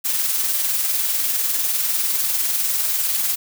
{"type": "noise with tremolo", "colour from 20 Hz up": "blue", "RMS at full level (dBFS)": -19, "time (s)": [0.04, 3.36], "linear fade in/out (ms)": 20, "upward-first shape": "sine", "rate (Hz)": 20, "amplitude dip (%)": 40, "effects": []}